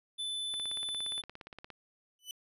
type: tone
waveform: square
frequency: 3508 Hz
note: A7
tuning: 6 cents flat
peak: -35 dBFS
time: 0.18-1.22 s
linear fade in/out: 20 ms
type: click train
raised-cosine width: 0.3 ms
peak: -30 dBFS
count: 21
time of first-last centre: 0.54-1.703 s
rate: 17.2 Hz
type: tone with exponential growth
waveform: sawtooth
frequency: 2991 Hz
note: F#7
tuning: 18 cents sharp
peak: -33 dBFS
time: 2.19-2.31 s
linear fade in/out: 1 ms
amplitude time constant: 25 ms
effects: resampled to 32000 Hz